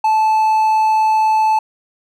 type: tone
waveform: triangle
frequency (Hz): 872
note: A5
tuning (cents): -16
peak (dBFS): -9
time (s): 0.04-1.59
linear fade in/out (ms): 5
effects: none